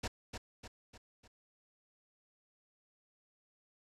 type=noise with echo; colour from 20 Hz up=pink; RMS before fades=-37 dBFS; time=0.03-0.08 s; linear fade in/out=10 ms; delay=300 ms; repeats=4; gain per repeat=-6 dB; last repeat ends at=1.28 s; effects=low-pass 7000 Hz 12 dB/octave